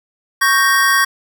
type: chord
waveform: square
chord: G diminished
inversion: second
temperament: equal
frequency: 1108.7 / 1568 / 1864.7 Hz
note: Db6 / G6 / Bb6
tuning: 0 / 0 / 0 cents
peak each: -16 dBFS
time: 0.41-1.05 s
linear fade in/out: 10 ms
effects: none